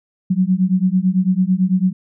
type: beating tone pair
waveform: sine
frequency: 181.1 / 190.1 Hz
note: F#3 / F#3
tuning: -37 / +47 cents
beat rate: 9 Hz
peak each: -16 dBFS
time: 0.3-1.93 s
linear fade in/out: 10 ms
effects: none